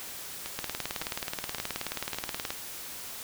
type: two click trains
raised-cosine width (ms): 0.2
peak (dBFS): -14 / -18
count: 37 / 4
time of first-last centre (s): 0.59-2.505 / 0.46-2.145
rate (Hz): 18.8 / 1.78
effects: white hiss -41 dBFS RMS until 3.23 s